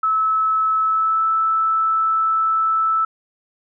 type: tone with pitch glide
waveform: sine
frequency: 1300 to 1315.1 Hz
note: E6 to E6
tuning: -24 to -4 cents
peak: -15 dBFS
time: 0.03-3.05 s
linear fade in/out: 5 ms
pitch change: +20 cents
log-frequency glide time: 0.82-1.25 s
effects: none